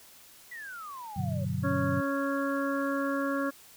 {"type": "exponential sweep", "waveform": "sine", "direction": "down", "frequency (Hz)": [2000, 536], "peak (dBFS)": -39, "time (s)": [0.51, 1.45], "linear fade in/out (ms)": 10}
{"type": "chord", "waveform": "sine", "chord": "G major seventh", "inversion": "none", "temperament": "equal", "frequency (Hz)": [98, 123.47, 146.83, 185], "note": ["G2", "B2", "D3", "F#3"], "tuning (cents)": [0, 0, 0, 0], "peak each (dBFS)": -34, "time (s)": [1.16, 2.01], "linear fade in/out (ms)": 10}
{"type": "harmonic tone", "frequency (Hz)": 277.2, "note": "C#4", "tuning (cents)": 0, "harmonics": [1, 2, 4, 5, 6], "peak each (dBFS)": [-30, -33, -36, -37, -38], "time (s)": [1.63, 3.51], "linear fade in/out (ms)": 20}
{"effects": ["white hiss -54 dBFS RMS until 3.76 s"]}